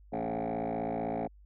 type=tone with frequency modulation; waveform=sine; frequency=480.2 Hz; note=B4; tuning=49 cents flat; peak=-28 dBFS; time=0.12-1.28 s; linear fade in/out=20 ms; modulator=55.8 Hz; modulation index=5.5; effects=tanh soft clip ceiling -30 dBFS + added 50 Hz sine -53 dBFS peak until 1.45 s